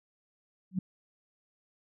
sine tone with exponential growth, 186.3 Hz, F#3, 12 cents sharp, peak -23 dBFS, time 0.71-0.79 s, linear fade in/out 5 ms, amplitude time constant 17 ms, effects none

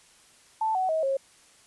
sine tone with pitch steps, 880 / 748.6 / 636.8 / 541.7 Hz, A5 / F#5 / D#5 / C#5, 0 / +20 / +40 / -40 cents, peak -23 dBFS, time 0.61-1.17 s, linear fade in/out 5 ms, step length 140 ms, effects white hiss -57 dBFS RMS until 1.66 s + resampled to 24000 Hz

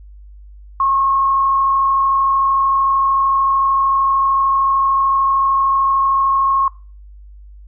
sine tone with frequency modulation, 1086 Hz, C#6, 36 cents flat, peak -12 dBFS, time 0.8-6.68 s, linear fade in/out 2 ms, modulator 33.3 Hz, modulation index 0.55, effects noise-tail reverb RT60 0.4 s tail -23 dB re dry + added 50 Hz sine -36 dBFS peak until 7.67 s

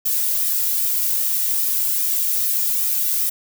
violet noise with flanger, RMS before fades -20 dBFS, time 0.05-3.3 s, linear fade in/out 10 ms, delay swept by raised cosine 1.6 to 2.14 ms, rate 2.5 Hz, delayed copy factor +0.55, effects none

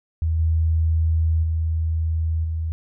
sine tone with level steps, 80.7 Hz, E2, 36 cents flat, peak -18 / -16 / -19 / -22 dBFS, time 0.22-2.72 s, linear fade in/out 0 ms, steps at 0.39 / 1.43 / 2.44 s, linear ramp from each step 5 ms, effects none

